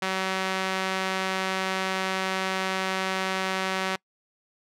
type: tone with band-pass filter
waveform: sawtooth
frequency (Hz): 189.3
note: F#3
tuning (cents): +40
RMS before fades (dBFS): -28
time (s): 0.02-3.96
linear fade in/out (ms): 5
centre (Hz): 2000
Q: 0.62
effects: noise-tail reverb RT60 0.1 s tail -25 dB re dry